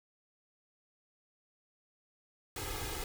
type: noise with comb filter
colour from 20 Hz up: pink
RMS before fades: -39 dBFS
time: 2.56-3.04 s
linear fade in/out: 2 ms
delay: 2.4 ms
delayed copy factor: +0.9
effects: none